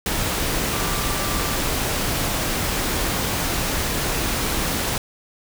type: tone in noise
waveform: sine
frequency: 1174.7 Hz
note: D6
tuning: in tune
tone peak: -32 dBFS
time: 0.73-1.57 s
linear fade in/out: 2 ms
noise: pink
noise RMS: -23 dBFS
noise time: 0.06-4.98 s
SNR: -12 dB
effects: none